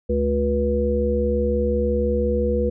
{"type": "harmonic tone with a mistuned harmonic", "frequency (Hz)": 72, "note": "D2", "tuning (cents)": -34, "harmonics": [1, 3, 5, 7], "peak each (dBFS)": [-23, -25, -28, -21], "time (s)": [0.09, 2.7], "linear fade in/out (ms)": 10, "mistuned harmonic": 7, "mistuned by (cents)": -64, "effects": []}